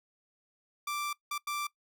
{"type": "tone bursts at uneven times", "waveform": "sawtooth", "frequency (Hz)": 1174.7, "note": "D6", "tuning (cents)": 0, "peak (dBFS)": -29, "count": 3, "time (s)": [[0.87, 1.13], [1.31, 1.38], [1.47, 1.67]], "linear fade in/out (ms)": 5, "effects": ["noise-tail reverb RT60 0.1 s tail -20 dB re dry"]}